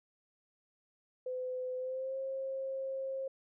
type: tone with pitch glide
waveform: sine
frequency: 508 to 534.5 Hz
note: B4 to C5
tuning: +49 to +37 cents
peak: -35 dBFS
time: 1.26-3.28 s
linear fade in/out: 5 ms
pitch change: +88 cents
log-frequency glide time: 1.77-2.17 s
effects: none